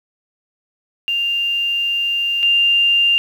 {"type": "tone pair in turn", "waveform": "sine", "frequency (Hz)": [2794, 2794], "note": ["F7", "F7"], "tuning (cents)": [0, 0], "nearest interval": "unison", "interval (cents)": 0, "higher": "neither", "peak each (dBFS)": [-16, -11], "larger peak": "second", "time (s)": [[1.08, 2.43], [2.43, 3.18]], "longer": "first", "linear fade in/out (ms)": 0, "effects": ["7-bit"]}